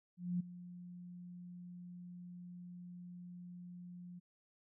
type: tone with ADSR envelope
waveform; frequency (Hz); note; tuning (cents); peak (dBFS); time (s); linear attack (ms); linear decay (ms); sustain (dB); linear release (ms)
sine; 177.3; F3; +26; -32; 0.17-4.2; 230; 10; -16; 19
effects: none